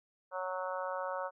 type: harmonic tone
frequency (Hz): 184.9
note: F#3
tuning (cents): -1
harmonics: 3 / 4 / 5 / 6 / 7 / 8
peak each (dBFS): -38 / -45 / -41 / -43 / -43 / -46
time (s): 0.31-1.31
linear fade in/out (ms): 50
effects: none